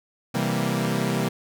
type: chord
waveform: sawtooth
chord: C dominant seventh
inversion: none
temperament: equal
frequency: 130.81 / 164.81 / 196 / 233.1 Hz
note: C3 / E3 / G3 / Bb3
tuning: 0 / 0 / 0 / 0 cents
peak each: -24 dBFS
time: 0.34-1.29 s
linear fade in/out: 10 ms
effects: none